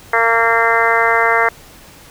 harmonic tone, 229.3 Hz, A#3, 28 cents flat, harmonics 2 / 3 / 4 / 5 / 6 / 7 / 8 / 9, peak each -19 / -19 / -19 / -19 / -19 / -19 / -19 / -19 dBFS, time 0.13-1.49 s, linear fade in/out 5 ms, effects pink hiss -41 dBFS RMS until 2.1 s

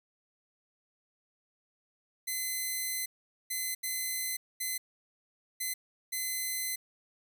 5% pulse tone bursts at uneven times, 2040 Hz, C7, 44 cents flat, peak -22 dBFS, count 6, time 2.27-3.06 / 3.5-3.75 / 3.83-4.37 / 4.6-4.78 / 5.6-5.74 / 6.12-6.76 s, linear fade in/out 10 ms, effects none

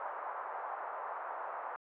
white band-pass noise, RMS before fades -41 dBFS, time 0-1.76 s, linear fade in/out 0 ms, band 640 to 1200 Hz, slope 24 dB/octave, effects low-pass 2000 Hz 12 dB/octave

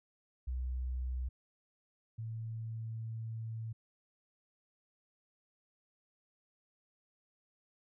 sine tone pair in turn, 63.1 / 112.43 Hz, B1 / A2, +38 / +38 cents, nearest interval minor seventh, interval 1000 cents, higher second, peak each -34 / -38 dBFS, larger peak first, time 0.47-1.29 / 2.18-3.73 s, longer second, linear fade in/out 10 ms, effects none

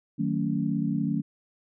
sine chord, D# half-diminished seventh, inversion none, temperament just, 155.56 / 186.68 / 224 / 280 Hz, D#3 / F#3 / A3 / C#4, 0 / +16 / +31 / +18 cents, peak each -30 / -30 / -29 / -30 dBFS, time 0.18-1.22 s, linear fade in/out 20 ms, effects none

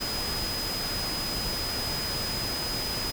sine tone in noise, 5000 Hz, D#8, 8 cents sharp, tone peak -31 dBFS, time 0-3.12 s, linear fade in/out 20 ms, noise pink, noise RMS -33 dBFS, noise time 0-3.12 s, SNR -1 dB, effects none

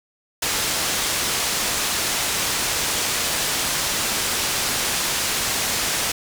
white low-pass noise, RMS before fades -23 dBFS, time 0.42-6.12 s, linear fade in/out 5 ms, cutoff 8400 Hz, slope 12 dB/octave, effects none

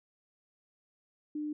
sine tone, 300 Hz, D4, 37 cents sharp, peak -33 dBFS, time 1.35-1.53 s, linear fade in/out 5 ms, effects none

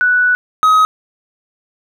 sine / triangle tone pair in turn, 1480 / 1265.8 Hz, F#6 / D#6, 0 / +29 cents, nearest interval minor third, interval 271 cents, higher first, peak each -9 / -5 dBFS, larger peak second, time 0.01-0.35 / 0.63-0.85 s, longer first, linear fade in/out 0 ms, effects none

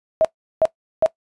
sine tone bursts, 640 Hz, D#5, 49 cents sharp, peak -11 dBFS, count 3, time 0.21-1.061 s, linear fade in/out 0 ms, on 37 ms, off 370 ms, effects noise-tail reverb RT60 0.1 s tail -19 dB re dry + resampled to 24000 Hz

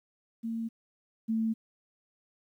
sine tone pair in turn, 227.5 / 223.3 Hz, A#3 / A3, -42 / +26 cents, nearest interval unison, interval 32 cents, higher first, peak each -31 / -26 dBFS, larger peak second, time 0.43-0.69 / 1.28-1.54 s, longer neither, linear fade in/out 20 ms, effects 11-bit

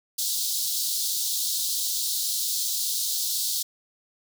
pink high-pass noise, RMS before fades -27 dBFS, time 0.18-3.63 s, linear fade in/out 10 ms, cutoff 3700 Hz, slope 48 dB/octave, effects none

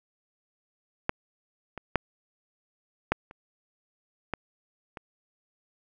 clicks, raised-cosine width 0.5 ms, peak -9 / -22 / -7 / -7 / -30 / -14 / -24 dBFS, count 7, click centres 1.094 / 1.777 / 1.957 / 3.12 / 3.311 / 4.337 / 4.972 s, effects none

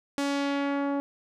sawtooth tone with low-pass filter sweep, 281.4 Hz, C#4, 26 cents sharp, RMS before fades -28 dBFS, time 0.18-1 s, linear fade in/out 0 ms, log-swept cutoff 9200 to 900 Hz, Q 0.91, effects none

